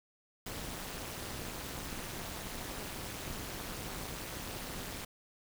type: noise with amplitude modulation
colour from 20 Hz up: pink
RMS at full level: -38 dBFS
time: 0.46-5.05 s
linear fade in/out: 5 ms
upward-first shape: sine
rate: 214 Hz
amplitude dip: 90%
effects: none